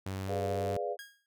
sawtooth tone, 95.8 Hz, G2, 39 cents flat, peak -31 dBFS, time 0.06-0.77 s, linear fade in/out 5 ms
sine chord, G# diminished seventh, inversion none, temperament equal, 415.3 / 493.9 / 587.3 / 698.5 Hz, G#4 / B4 / D5 / F5, 0 / 0 / 0 / 0 cents, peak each -37 dBFS, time 0.27-0.97 s, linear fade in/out 50 ms
sawtooth tone with exponential decay, 1635 Hz, G#6, 28 cents flat, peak -38 dBFS, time 0.99-1.26 s, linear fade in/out 1 ms, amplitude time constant 58 ms
effects none

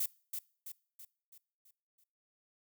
violet noise with echo, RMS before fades -33 dBFS, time 0-0.06 s, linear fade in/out 5 ms, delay 330 ms, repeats 6, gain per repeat -6 dB, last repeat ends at 2.04 s, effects noise-tail reverb RT60 0.5 s tail -23 dB re dry

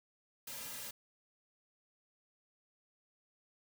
white noise with comb filter, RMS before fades -45 dBFS, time 0.47-0.91 s, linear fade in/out 5 ms, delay 2.7 ms, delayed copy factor -0.95, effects none

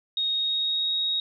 sine tone with pitch glide, 3735 to 3772 Hz, A#7 to A#7, +3 to +20 cents, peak -23 dBFS, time 0.17-1.2 s, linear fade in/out 2 ms, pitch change +17 cents, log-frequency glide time 0.28-0.93 s, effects none

